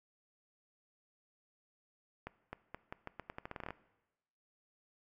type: accelerating click train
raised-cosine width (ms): 0.5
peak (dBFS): -27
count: 16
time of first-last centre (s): 2.27-3.706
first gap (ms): 260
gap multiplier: 0.83
effects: noise-tail reverb RT60 1.0 s tail -18 dB re dry